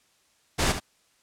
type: noise with echo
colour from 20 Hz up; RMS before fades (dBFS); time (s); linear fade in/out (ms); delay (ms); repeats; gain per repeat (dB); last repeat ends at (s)
pink; -23; 0.58-0.73; 20; 72; 1; -9; 0.802
effects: white hiss -65 dBFS RMS until 1.22 s + low-pass 9000 Hz 12 dB/octave